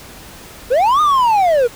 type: linear two-way sweep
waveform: triangle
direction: up then down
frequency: 453.1 to 1244.5 to 453.1 Hz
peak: -8 dBFS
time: 0.7-1.68 s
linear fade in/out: 20 ms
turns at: 1.01 s
effects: pink hiss -37 dBFS RMS until 1.75 s